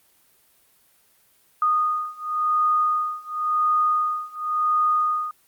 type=beating tone pair; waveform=sine; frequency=1233 / 1233.93 Hz; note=D#6 / D#6; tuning=-16 / -15 cents; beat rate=0.93 Hz; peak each=-23 / -22 dBFS; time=1.62-5.31 s; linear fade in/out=2 ms; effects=white hiss -60 dBFS RMS until 5.47 s + Opus 32 kbps